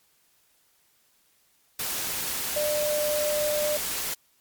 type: tone in noise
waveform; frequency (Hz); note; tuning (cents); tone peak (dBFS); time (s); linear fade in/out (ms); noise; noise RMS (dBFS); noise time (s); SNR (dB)
sine; 597; D5; +28; -24; 2.56-3.77; 5; white; -30; 1.79-4.14; +3
effects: white hiss -65 dBFS RMS until 4.4 s + MP3 96 kbps